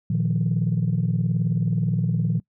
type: chord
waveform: sine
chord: Bb suspended fourth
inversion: none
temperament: equal with one note detuned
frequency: 116.95 / 155.56 / 174.61 Hz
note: Bb2 / Eb3 / F3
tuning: +6 / 0 / 0 cents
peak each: -23 dBFS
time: 0.1-2.4 s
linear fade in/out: 5 ms
effects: noise-tail reverb RT60 0.1 s tail -24 dB re dry + tanh soft clip ceiling -13 dBFS